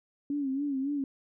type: tone with vibrato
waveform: sine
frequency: 277.2 Hz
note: C#4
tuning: in tune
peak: -28 dBFS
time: 0.3-1.04 s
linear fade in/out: 2 ms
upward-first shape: sine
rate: 3.6 Hz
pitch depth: 88 cents each way
effects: none